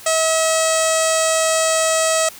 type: tone with low-pass filter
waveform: sawtooth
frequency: 643 Hz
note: E5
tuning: 43 cents flat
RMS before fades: -17 dBFS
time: 0.06-2.29 s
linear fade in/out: 5 ms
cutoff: 8000 Hz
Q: 5.6
effects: white hiss -39 dBFS RMS until 2.39 s